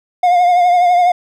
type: tone with vibrato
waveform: triangle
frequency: 711 Hz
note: F5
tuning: 31 cents sharp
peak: -6 dBFS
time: 0.23-1.12 s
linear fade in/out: 5 ms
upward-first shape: triangle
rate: 12 Hz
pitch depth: 48 cents each way
effects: none